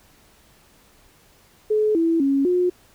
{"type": "tone with pitch steps", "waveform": "sine", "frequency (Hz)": [427.8, 330.4, 275.5, 359.2], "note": ["A4", "E4", "C#4", "F4"], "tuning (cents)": [-49, 4, -11, 49], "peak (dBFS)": -16, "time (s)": [1.7, 2.7], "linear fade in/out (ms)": 10, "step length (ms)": 250, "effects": ["pink hiss -55 dBFS RMS until 2.94 s"]}